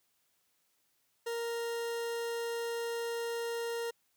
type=tone; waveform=40% pulse; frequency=466.2 Hz; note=A#4; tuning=in tune; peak=-33 dBFS; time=1.26-3.91 s; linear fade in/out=10 ms; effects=white hiss -75 dBFS RMS until 4.16 s + high-pass 60 Hz 12 dB/octave